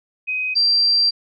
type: tone pair in turn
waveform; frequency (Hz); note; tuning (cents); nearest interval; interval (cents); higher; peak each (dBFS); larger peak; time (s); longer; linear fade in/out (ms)
sine; 2515 / 4715; D#7 / D8; +18 / +6; major seventh; 1088; second; -20 / -13; second; 0.27-0.55 / 0.55-1.11; second; 20
effects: none